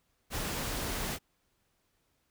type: noise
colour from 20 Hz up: pink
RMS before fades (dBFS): -35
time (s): 0.3-1.19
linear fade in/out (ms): 50
effects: pink hiss -75 dBFS RMS until 2.3 s